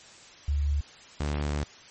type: tone pair in turn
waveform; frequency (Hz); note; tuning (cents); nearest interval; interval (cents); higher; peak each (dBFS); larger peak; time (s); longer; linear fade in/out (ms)
sine / sawtooth; 72.1 / 73.4; D2 / D2; -31 / 0; unison; 31; second; -23; neither; 0.48-0.81 / 1.2-1.64; second; 5
effects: white hiss -50 dBFS RMS until 1.9 s + MP3 32 kbps